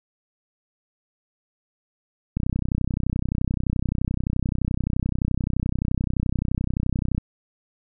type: click train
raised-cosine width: 5 ms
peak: -11 dBFS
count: 153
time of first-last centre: 2.37-7.18 s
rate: 31.6 Hz
effects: none